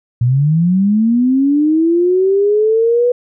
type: linear sweep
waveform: sine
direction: up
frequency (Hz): 116.1 to 493.9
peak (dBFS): -9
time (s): 0.21-3.12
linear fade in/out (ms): 5
effects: none